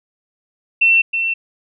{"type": "tone with echo", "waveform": "sine", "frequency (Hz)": 2697, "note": "E7", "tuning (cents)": 39, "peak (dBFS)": -9, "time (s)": [0.81, 1.02], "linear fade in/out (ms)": 10, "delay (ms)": 320, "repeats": 1, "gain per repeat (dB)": -7, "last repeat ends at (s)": 1.34, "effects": []}